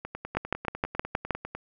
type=two click trains; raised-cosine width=0.5 ms; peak=-20 / -10 dBFS; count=16 / 7; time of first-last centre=0.05-1.55 / 0.37-1.308 s; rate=10 / 6.4 Hz; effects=none